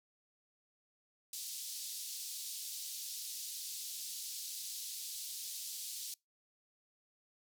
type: band-pass noise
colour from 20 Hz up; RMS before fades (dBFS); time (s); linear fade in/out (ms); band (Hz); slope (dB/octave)
pink; -44; 1.33-6.14; 2; 4000 to 16000; 24
effects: noise-tail reverb RT60 0.2 s tail -25 dB re dry